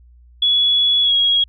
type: tone with pitch glide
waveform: sine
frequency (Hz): 3387 to 3304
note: G#7 to G#7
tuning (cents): +33 to -10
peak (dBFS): -12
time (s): 0.42-1.44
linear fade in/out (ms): 5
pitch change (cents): -43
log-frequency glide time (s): 1.03-1.13
effects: added 60 Hz sine -44 dBFS peak until 1.48 s